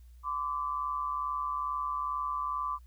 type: tone pair together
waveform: sine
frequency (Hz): 1020 / 1162.3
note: C6 / D6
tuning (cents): -44 / -18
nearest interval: major second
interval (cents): 226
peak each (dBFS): -35 / -32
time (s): 0.23-2.79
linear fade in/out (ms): 50
effects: added 60 Hz sine -50 dBFS peak until 2.86 s + white hiss -72 dBFS RMS until 2.86 s